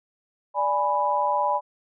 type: chord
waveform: sine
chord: G# diminished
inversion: second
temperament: equal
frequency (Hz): 587.3 / 830.6 / 987.8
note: D5 / G#5 / B5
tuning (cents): 0 / 0 / 0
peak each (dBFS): -27 / -25 / -23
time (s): 0.54-1.61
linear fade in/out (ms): 50
effects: none